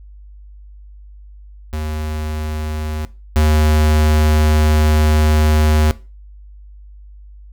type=tone pair in turn; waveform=square; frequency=77 / 76.7 Hz; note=D#2 / D#2; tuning=-17 / -24 cents; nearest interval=unison; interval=7 cents; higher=first; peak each=-21 / -11 dBFS; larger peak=second; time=1.73-3.05 / 3.36-5.91 s; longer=second; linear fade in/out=0 ms; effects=noise-tail reverb RT60 0.3 s tail -18 dB re dry + added 50 Hz sine -36 dBFS peak until 7.52 s